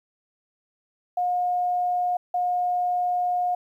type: tone bursts at uneven times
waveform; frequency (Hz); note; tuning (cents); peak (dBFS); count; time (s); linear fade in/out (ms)
sine; 717; F5; +45; -21; 2; 1.17-2.17 / 2.34-3.55; 5
effects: 10-bit